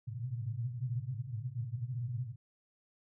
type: band-pass noise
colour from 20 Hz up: white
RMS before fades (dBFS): -38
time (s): 0.07-2.36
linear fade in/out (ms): 20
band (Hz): 110 to 130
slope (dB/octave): 96
effects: none